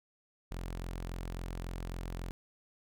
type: tone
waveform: sawtooth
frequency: 43.65 Hz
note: F1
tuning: in tune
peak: -34 dBFS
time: 0.51-2.31 s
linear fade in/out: 0 ms
effects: none